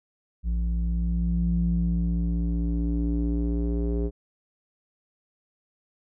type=tone with low-pass filter sweep; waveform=square; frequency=57.8 Hz; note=A#1; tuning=14 cents flat; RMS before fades=-25 dBFS; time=0.43-4.11 s; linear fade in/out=50 ms; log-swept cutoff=120 to 400 Hz; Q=3.7; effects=none